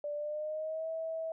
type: tone with pitch glide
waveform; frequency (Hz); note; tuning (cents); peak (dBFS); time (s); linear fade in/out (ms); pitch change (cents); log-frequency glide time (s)
sine; 587.3 to 647.9; D5 to E5; 0 to -30; -34; 0.04-1.32; 2; +170; 0.14-0.89
effects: none